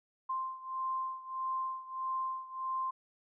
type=beating tone pair; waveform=sine; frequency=1046.5 / 1048.1 Hz; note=C6 / C6; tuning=0 / +3 cents; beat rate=1.6 Hz; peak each=-36 / -39 dBFS; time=0.29-2.91 s; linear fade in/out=10 ms; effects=none